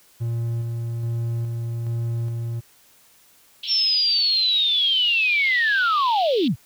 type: tone with tremolo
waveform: triangle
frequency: 116.54 Hz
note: A#2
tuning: in tune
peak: -20 dBFS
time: 0.2-2.61 s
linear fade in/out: 20 ms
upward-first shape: square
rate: 1.2 Hz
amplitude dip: 25%
type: band-pass noise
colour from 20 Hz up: white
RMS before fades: -32 dBFS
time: 3.63-6.48 s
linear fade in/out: 5 ms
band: 2900 to 3900 Hz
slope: 48 dB/octave
type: linear sweep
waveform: sine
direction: down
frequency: 5490 to 89.2 Hz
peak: -17 dBFS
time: 3.67-6.56 s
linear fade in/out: 50 ms
effects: white hiss -55 dBFS RMS until 6.65 s